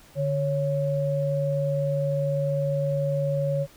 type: tone pair together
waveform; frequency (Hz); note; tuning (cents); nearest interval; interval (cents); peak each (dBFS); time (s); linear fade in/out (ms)
sine; 146.74 / 554; D3 / C#5; -1 / -1; octave + major seventh; 2300; -25; 0.15-3.67; 50
effects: pink hiss -53 dBFS RMS until 3.76 s